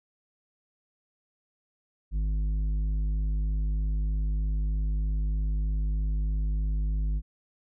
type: tone with tanh clipping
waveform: sine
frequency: 51.6 Hz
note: G#1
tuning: 10 cents flat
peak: -26 dBFS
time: 2.11-7.22 s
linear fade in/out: 50 ms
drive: 8 dB
effects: none